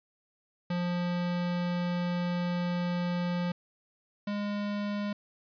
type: tone pair in turn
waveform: square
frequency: 176.1 / 205.2 Hz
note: F3 / G#3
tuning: +15 / -21 cents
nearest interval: minor third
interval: 264 cents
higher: second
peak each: -29 / -31 dBFS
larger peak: first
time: 0.7-3.52 / 4.27-5.13 s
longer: first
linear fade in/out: 5 ms
effects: resampled to 11025 Hz